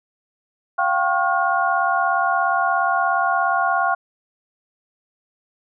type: tone cluster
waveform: sine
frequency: 696 / 773 / 1093 / 1424 Hz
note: F5 / G5 / C#6 / F6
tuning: -6 / -24 / -25 / +33 cents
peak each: -22 dBFS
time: 0.78-3.95 s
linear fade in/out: 10 ms
effects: none